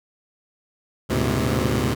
15% pulse tone cluster, 72.5 / 104.2 / 120.2 / 130.7 Hz, D2 / G#2 / B2 / C3, -22 / +6 / -46 / -1 cents, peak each -19 dBFS, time 1.09-1.95 s, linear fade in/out 20 ms, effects none

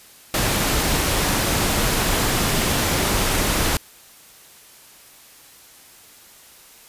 pink noise, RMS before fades -20 dBFS, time 0.34-3.77 s, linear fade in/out 2 ms, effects white hiss -47 dBFS RMS until 6.88 s + resampled to 32000 Hz

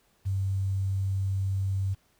sine tone with quantisation, 96.6 Hz, G2, 25 cents flat, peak -25 dBFS, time 0.25-1.95 s, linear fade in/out 20 ms, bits 9, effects pink hiss -67 dBFS RMS until 2.19 s

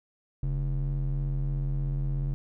triangle ring-modulated tone, 88.7 Hz, F2, 27 cents sharp, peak -21 dBFS, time 0.43-2.34 s, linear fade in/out 0 ms, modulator 48.5 Hz, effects none

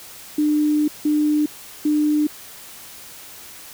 sine tone bursts at uneven times, 300 Hz, D4, 37 cents sharp, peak -15 dBFS, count 3, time 0.38-0.88 / 1.05-1.46 / 1.85-2.27 s, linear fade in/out 5 ms, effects white hiss -40 dBFS RMS until 3.73 s

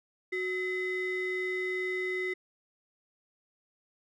triangle ring-modulated tone, 830.6 Hz, G#5, in tune, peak -25 dBFS, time 0.32-2.34 s, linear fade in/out 10 ms, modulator 1200 Hz, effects none

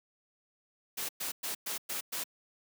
white noise bursts, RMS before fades -36 dBFS, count 6, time 0.97-2.24 s, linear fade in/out 10 ms, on 120 ms, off 110 ms, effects high-pass 200 Hz 12 dB/octave

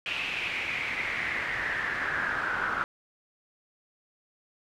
brown noise with band-pass filter sweep, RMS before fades -31 dBFS, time 0.06-2.84 s, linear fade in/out 0 ms, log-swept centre 2700 to 1400 Hz, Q 6, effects none

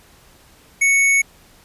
square tone, 2217 Hz, C#7, in tune, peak -13 dBFS, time 0.81-1.22 s, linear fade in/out 10 ms, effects pink hiss -50 dBFS RMS until 1.64 s + resampled to 32000 Hz

